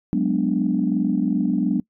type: chord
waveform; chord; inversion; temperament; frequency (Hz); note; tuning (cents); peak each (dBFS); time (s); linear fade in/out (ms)
sine; G# half-diminished seventh; third; equal; 185 / 207.7 / 246.9 / 293.7; F#3 / G#3 / B3 / D4; 0 / 0 / 0 / 0; -23; 0.13-1.8; 0
effects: noise-tail reverb RT60 0.1 s tail -24 dB re dry + tanh soft clip ceiling -8 dBFS